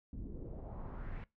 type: noise with low-pass filter sweep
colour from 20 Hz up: brown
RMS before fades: -44 dBFS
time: 0.13-1.24 s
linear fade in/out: 2 ms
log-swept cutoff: 240 to 2300 Hz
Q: 2.1
effects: noise-tail reverb RT60 0.2 s tail -21 dB re dry